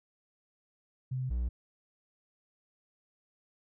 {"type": "tone pair in turn", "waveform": ["sine", "triangle"], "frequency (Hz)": [128.9, 60.27], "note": ["C3", "B1"], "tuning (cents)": [-26, -42], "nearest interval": "octave + minor second", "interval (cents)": 1316, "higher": "first", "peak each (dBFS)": [-31, -27], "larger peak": "second", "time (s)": [[1.11, 1.3], [1.3, 1.49]], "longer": "neither", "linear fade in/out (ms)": 10, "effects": []}